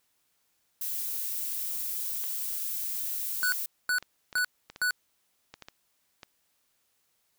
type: noise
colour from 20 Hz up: violet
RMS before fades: -33 dBFS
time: 0.81-3.66 s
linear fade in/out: 5 ms
type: clicks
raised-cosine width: 0.2 ms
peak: -26 dBFS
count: 10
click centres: 2.239 / 4.026 / 4.328 / 4.382 / 4.7 / 4.761 / 5.54 / 5.623 / 5.685 / 6.232 s
type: tone bursts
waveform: square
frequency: 1480 Hz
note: F#6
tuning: in tune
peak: -25 dBFS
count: 4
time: 3.43-4.908 s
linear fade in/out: 0 ms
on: 92 ms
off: 370 ms
effects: white hiss -73 dBFS RMS until 7.38 s